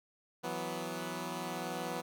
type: chord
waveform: 10% pulse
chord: E suspended second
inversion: none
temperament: equal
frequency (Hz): 164.81 / 185 / 246.9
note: E3 / F#3 / B3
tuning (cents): 0 / 0 / 0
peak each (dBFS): -33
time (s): 0.43-2.02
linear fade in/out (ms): 20
effects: none